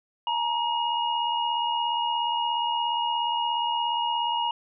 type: tone cluster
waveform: sine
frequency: 864 / 941 / 2873 Hz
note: A5 / A#5 / F7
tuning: -32 / +16 / +48 cents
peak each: -33 / -25 / -30 dBFS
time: 0.27-4.51 s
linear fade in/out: 2 ms
effects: none